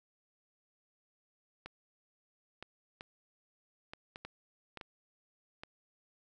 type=clicks; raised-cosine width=0.3 ms; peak=-28 dBFS; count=9; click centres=1.66 / 2.626 / 3.009 / 3.935 / 4.159 / 4.25 / 4.773 / 4.812 / 5.635 s; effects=none

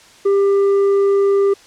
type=tone with tanh clipping; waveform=triangle; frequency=397.1 Hz; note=G4; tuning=22 cents sharp; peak=-12 dBFS; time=0.25-1.54 s; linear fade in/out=10 ms; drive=9 dB; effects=white hiss -45 dBFS RMS until 1.66 s + low-pass 7000 Hz 12 dB/octave

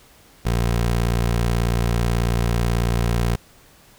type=tone; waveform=20% pulse; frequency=58.27 Hz; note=A#1; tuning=in tune; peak=-13 dBFS; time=0.45-3.36 s; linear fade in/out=10 ms; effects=pink hiss -51 dBFS RMS until 3.98 s

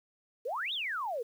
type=exponential two-way sweep; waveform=sine; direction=up then down; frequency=435.4 to 3831 to 435.4 Hz; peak=-32 dBFS; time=0.45-1.23 s; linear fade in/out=10 ms; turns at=0.73 s; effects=10-bit

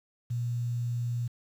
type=tone with quantisation; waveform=sine; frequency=120 Hz; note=B2; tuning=49 cents flat; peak=-28 dBFS; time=0.3-1.28 s; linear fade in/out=10 ms; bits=9; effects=none

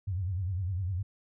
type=tone with vibrato; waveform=sine; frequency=92.5 Hz; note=F#2; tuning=in tune; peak=-29 dBFS; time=0.07-1.03 s; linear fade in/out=10 ms; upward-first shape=triangle; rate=9.9 Hz; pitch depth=180 cents each way; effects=none

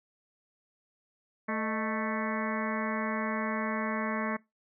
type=harmonic tone with a mistuned harmonic; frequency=220 Hz; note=A3; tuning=in tune; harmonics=1 / 2 / 3 / 4 / 5 / 6 / 7 / 8 / 9 / 10; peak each=-33 / -40 / -38 / -42 / -37 / -44 / -43 / -40 / -41 / -43 dBFS; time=1.48-4.37 s; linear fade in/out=10 ms; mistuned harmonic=3; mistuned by=-94 cents; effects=noise-tail reverb RT60 0.2 s tail -22 dB re dry

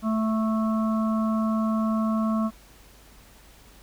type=harmonic tone; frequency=220 Hz; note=A3; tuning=in tune; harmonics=1 / 3 / 5 / 6; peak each=-22 / -33 / -32 / -38 dBFS; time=0.02-2.51 s; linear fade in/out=50 ms; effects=added 50 Hz sine -53 dBFS peak until 3.82 s + pink hiss -53 dBFS RMS until 3.82 s

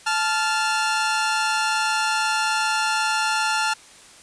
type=tone pair together; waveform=sawtooth; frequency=872 / 1390.7 Hz; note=A5 / F6; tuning=-16 / -8 cents; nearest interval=minor sixth; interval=808 cents; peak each=-19 dBFS; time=0.06-3.74 s; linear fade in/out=10 ms; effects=white hiss -47 dBFS RMS until 4.22 s + resampled to 22050 Hz

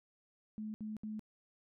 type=tone bursts; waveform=sine; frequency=215 Hz; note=A3; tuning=40 cents flat; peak=-39 dBFS; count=3; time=0.58-1.194 s; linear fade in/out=0 ms; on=160 ms; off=67 ms; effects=none

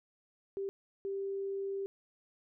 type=tone bursts at uneven times; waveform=sine; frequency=392.7 Hz; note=G4; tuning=3 cents sharp; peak=-34 dBFS; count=2; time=0.57-0.69 / 1.05-1.86 s; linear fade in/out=0 ms; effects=none

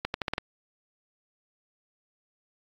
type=accelerating click train; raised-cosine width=0.3 ms; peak=-12 dBFS; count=6; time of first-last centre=0.05-0.381 s; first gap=91 ms; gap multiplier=0.84; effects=AAC 48 kbps

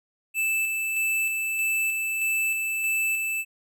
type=tone with tremolo; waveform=square; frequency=2637 Hz; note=E7; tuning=in tune; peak=-23 dBFS; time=0.34-3.45 s; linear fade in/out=50 ms; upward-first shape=square; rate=1.6 Hz; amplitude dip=30%; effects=none

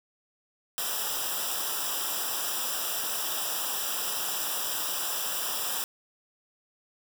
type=noise with comb filter; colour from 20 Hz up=white; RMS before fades=-31 dBFS; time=0.78-5.84 s; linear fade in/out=0 ms; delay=0.46 ms; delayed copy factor=-1; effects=none

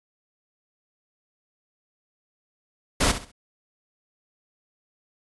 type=noise with echo; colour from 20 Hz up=pink; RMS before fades=-20 dBFS; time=3-3.12 s; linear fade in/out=10 ms; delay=66 ms; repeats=3; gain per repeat=-11 dB; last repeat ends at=3.318 s; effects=resampled to 24000 Hz

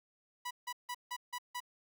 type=tone bursts; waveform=sawtooth; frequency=982 Hz; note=B5; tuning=10 cents flat; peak=-34 dBFS; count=6; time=0.45-1.604 s; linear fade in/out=10 ms; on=59 ms; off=160 ms; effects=none

